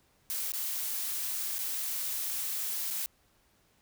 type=noise with dropouts; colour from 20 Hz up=blue; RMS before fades=-34 dBFS; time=0.3-3.06 s; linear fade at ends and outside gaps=0 ms; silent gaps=0.52-0.536 / 1.583-1.589 / 2.903-2.908 s; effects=pink hiss -68 dBFS RMS until 3.81 s